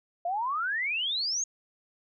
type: exponential sweep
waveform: sine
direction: up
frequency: 670 to 6710 Hz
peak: -27 dBFS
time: 0.25-1.44 s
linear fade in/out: 5 ms
effects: none